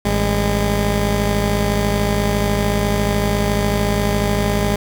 15% pulse tone pair together, 53.96 / 203.6 Hz, A1 / G#3, -33 / -34 cents, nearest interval octave + major seventh, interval 2299 cents, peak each -12 dBFS, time 0.05-4.76 s, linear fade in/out 5 ms, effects 7-bit

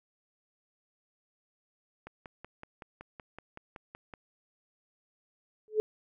click train, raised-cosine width 0.5 ms, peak -29 dBFS, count 12, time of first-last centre 2.07-4.138 s, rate 5.32 Hz
sine tone with exponential growth, 430 Hz, A4, 40 cents flat, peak -19 dBFS, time 5.68-5.8 s, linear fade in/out 0 ms, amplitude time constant 25 ms
effects none

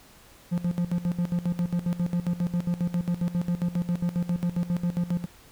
triangle tone with tremolo, 174.61 Hz, F3, in tune, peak -20 dBFS, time 0.51-5.26 s, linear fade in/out 20 ms, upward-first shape square, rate 7.4 Hz, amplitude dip 80%, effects pink hiss -53 dBFS RMS until 5.51 s

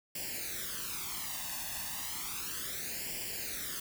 white noise with flanger, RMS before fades -39 dBFS, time 0.15-3.8 s, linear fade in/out 5 ms, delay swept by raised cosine 0.39 to 1.13 ms, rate 0.33 Hz, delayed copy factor +0.8, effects none

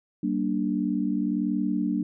sine chord, G minor, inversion none, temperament equal with one note detuned, 191.96 / 233.1 / 293.7 Hz, G3 / Bb3 / D4, -36 / 0 / 0 cents, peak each -28 / -28 / -27 dBFS, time 0.23-2.03 s, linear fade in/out 5 ms, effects none

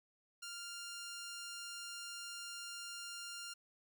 10% pulse tone, 1396.9 Hz, F6, in tune, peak -37 dBFS, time 0.42-3.54 s, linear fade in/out 10 ms, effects none

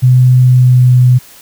sine tone with pitch glide, 126.6 to 125.29 Hz, B2 to B2, +43 to +25 cents, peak -3 dBFS, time 0.02-1.19 s, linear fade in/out 20 ms, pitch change -18 cents, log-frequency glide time 0.43-0.91 s, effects white hiss -38 dBFS RMS until 1.41 s

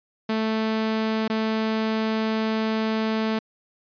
sawtooth tone with dropouts, 220 Hz, A3, in tune, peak -18 dBFS, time 0.29-3.39 s, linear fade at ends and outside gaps 5 ms, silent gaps 1.279-1.298 s, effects resampled to 11025 Hz

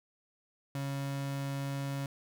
35% pulse tone, 138.59 Hz, C#3, in tune, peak -32 dBFS, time 0.75-2.06 s, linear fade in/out 2 ms, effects none

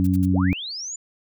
harmonic tone, 92.5 Hz, F#2, in tune, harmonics 1 / 2 / 3, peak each -21 / -21 / -21 dBFS, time 0-0.53 s, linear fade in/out 0 ms
blue noise bursts, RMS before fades -40 dBFS, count 3, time 0.04-0.256 s, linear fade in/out 5 ms, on 30 ms, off 63 ms
sine linear sweep, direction up, 268.1 to 7130 Hz, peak -29 dBFS, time 0.33-0.96 s, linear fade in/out 5 ms
effects none

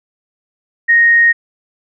sine tone, 1864.7 Hz, A#6, in tune, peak -6 dBFS, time 0.88-1.33 s, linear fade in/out 20 ms, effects none

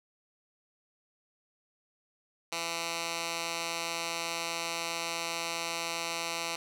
10% pulse tone with band-pass filter, 167.6 Hz, E3, 29 cents sharp, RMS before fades -35 dBFS, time 2.52-6.56 s, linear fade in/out 5 ms, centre 4400 Hz, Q 0.6, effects none

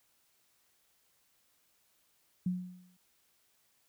sine tone with exponential decay, 181.1 Hz, F#3, 37 cents flat, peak -27 dBFS, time 2.46-2.97 s, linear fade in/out 5 ms, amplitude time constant 110 ms, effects white hiss -72 dBFS RMS until 3.88 s

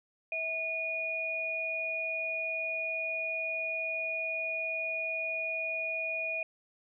sine tone pair together, 650.7 / 2453 Hz, E5 / D#7, -23 / -25 cents, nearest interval octave + major seventh, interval 2298 cents, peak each -38 / -32 dBFS, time 0.32-6.43 s, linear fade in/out 2 ms, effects none

